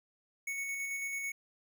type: tone with tremolo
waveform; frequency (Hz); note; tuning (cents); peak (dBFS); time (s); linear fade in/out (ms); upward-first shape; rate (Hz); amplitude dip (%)
square; 2217; C#7; 0; -35; 0.47-1.32; 5; square; 9.1; 25
effects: none